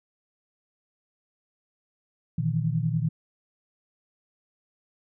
sine tone cluster, 118.5 / 155.8 / 166.1 Hz, A#2 / D#3 / E3, +29 / +3 / +13 cents, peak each -28 / -26 / -29 dBFS, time 2.38-3.09 s, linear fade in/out 5 ms, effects none

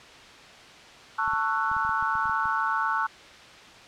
sine chord, F# minor seventh, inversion first, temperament just, 888 / 1110 / 1332 / 1480 Hz, A5 / C#6 / E6 / F#6, +16 / +2 / +18 / 0 cents, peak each -29 dBFS, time 1.18-3.07 s, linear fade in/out 10 ms
clicks, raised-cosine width 5 ms, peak -32 dBFS, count 11, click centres 1.278 / 1.335 / 1.715 / 1.766 / 1.85 / 1.893 / 2.026 / 2.154 / 2.256 / 2.296 / 2.456 s
effects white hiss -47 dBFS RMS until 3.87 s + low-pass 4000 Hz 12 dB/octave

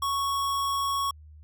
square tone, 1108.7 Hz, C#6, in tune, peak -26 dBFS, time 0.02-1.11 s, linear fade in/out 5 ms, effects added 76 Hz sine -46 dBFS peak until 1.43 s

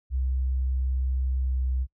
sine tone with pitch glide, 64.7 to 64.22 Hz, C2 to C2, -19 to -32 cents, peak -23 dBFS, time 0.1-1.87 s, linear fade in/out 50 ms, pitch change -13 cents, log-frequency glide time 1.4-1.66 s, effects noise-tail reverb RT60 0.1 s tail -26 dB re dry

